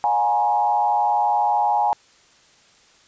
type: tone with frequency modulation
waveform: sine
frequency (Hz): 830.6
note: G#5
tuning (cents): 0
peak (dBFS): -16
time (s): 0.04-1.93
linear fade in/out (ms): 0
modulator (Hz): 114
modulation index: 0.93
effects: white hiss -54 dBFS RMS until 3.07 s + resampled to 16000 Hz